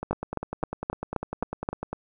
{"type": "two click trains", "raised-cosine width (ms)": 1, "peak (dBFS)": [-12, -17], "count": [7, 20], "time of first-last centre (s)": [[0.11, 1.689], [0.03, 1.93]], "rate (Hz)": [3.8, 10], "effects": []}